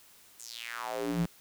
square tone with high-pass filter sweep, 58.5 Hz, A#1, 7 cents sharp, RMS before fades -35 dBFS, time 0.39-1.26 s, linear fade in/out 5 ms, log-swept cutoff 8100 to 130 Hz, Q 3.9, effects white hiss -58 dBFS RMS until 1.4 s

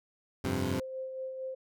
15% pulse chord, F suspended second, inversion none, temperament equal, 87.31 / 98 / 130.81 Hz, F2 / G2 / C3, 0 / 0 / 0 cents, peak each -28 / -28 / -29 dBFS, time 0.44-0.8 s, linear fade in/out 5 ms
sine tone with tremolo, 523.3 Hz, C5, in tune, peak -34 dBFS, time 0.72-1.55 s, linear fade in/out 10 ms, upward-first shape sine, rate 4.4 Hz, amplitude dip 40%
effects none

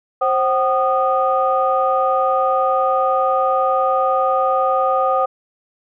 sine tone cluster, 529 / 759 / 1229 Hz, C5 / F#5 / D#6, +19 / +44 / -22 cents, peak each -18 dBFS, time 0.21-5.26 s, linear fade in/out 10 ms, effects tanh soft clip ceiling -4 dBFS

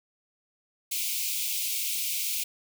white high-pass noise, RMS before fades -30 dBFS, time 0.91-2.44 s, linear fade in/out 10 ms, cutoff 2200 Hz, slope 96 dB/octave, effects none

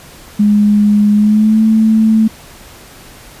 sine tone with pitch glide, 207.7 to 220.1 Hz, G#3 to A3, 0 to +1 cents, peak -6 dBFS, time 0.39-2.28 s, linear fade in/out 10 ms, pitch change +101 cents, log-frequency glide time 1.13-1.62 s, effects pink hiss -37 dBFS RMS until 3.4 s + resampled to 32000 Hz

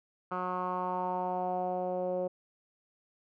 10% pulse tone with low-pass filter sweep, 182 Hz, F#3, 28 cents flat, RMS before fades -33 dBFS, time 0.31-2.28 s, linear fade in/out 10 ms, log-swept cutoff 1300 to 530 Hz, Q 3.9, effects none

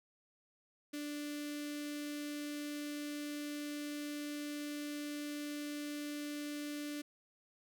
sawtooth tone with notch filter, 293.7 Hz, D4, in tune, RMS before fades -42 dBFS, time 0.93-7.02 s, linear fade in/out 10 ms, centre 890 Hz, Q 0.62, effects none

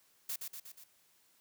blue noise with echo, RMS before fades -38 dBFS, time 0.29-0.36 s, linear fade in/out 5 ms, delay 120 ms, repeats 4, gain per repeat -4 dB, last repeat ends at 0.84 s, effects white hiss -69 dBFS RMS until 1.4 s + high-pass 80 Hz 12 dB/octave

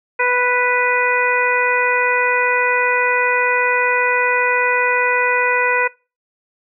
harmonic tone, 493.9 Hz, B4, in tune, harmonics 1 / 2 / 3 / 4 / 5, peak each -20 / -20 / -20 / -20 / -20 dBFS, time 0.19-5.88 s, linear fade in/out 10 ms, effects noise-tail reverb RT60 0.3 s tail -23 dB re dry

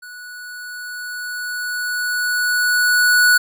square tone with level ramp, 1472 Hz, F#6, 9 cents flat, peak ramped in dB -35 to -10 dBFS, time 0.02-3.38 s, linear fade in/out 10 ms, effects none

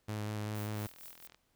sawtooth tone with vibrato, 106 Hz, G#2, 36 cents sharp, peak -32 dBFS, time 0.08-0.87 s, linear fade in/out 10 ms, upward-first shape square, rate 5.2 Hz, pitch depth 14 cents each way
violet noise with tremolo, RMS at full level -49 dBFS, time 0.55-1.27 s, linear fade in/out 0 ms, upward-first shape sine, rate 4.4 Hz, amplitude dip 75%
click train, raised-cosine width 0.2 ms, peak -37 dBFS, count 25, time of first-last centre 0.77-1.346 s, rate 41.7 Hz
effects pink hiss -75 dBFS RMS until 1.55 s

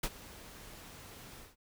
pink noise with ADSR envelope, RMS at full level -32 dBFS, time 0.03-1.56 s, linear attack 8 ms, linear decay 48 ms, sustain -19 dB, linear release 160 ms, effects none

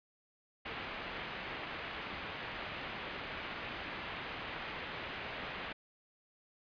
white low-pass noise, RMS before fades -43 dBFS, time 0.65-5.73 s, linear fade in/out 10 ms, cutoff 2900 Hz, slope 24 dB/octave, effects resampled to 11025 Hz

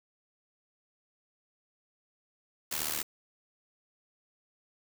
white noise with amplitude modulation, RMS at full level -30 dBFS, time 2.71-3.03 s, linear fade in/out 10 ms, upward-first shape sine, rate 76.1 Hz, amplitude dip 85%, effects none

